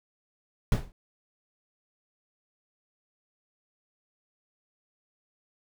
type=noise with exponential decay; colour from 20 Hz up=brown; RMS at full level=-18 dBFS; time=0.72-0.92 s; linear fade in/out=1 ms; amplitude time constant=43 ms; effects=none